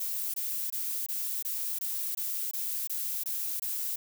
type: noise bursts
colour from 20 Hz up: violet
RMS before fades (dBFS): -33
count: 11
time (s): 0-3.96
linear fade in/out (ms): 5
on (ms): 340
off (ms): 22
effects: none